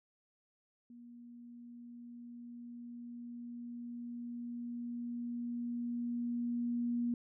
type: tone with level ramp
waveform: sine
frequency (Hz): 239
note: A#3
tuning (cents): +43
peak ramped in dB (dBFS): -51 to -31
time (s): 0.9-7.14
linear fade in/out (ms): 2
effects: none